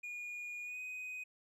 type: tone with pitch glide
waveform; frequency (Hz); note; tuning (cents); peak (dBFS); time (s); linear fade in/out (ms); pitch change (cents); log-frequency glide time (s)
triangle; 2439 to 2502; D#7 to D#7; -35 to +9; -40; 0.03-1.24; 10; +44; 0.63-0.79
effects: none